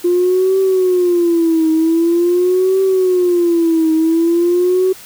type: tone with vibrato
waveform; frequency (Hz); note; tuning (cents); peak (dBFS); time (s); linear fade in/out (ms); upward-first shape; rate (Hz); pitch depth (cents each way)
sine; 349.2; F4; 0; -9; 0.04-4.93; 10; triangle; 0.45; 170
effects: tanh soft clip ceiling -5 dBFS + white hiss -37 dBFS RMS until 5.05 s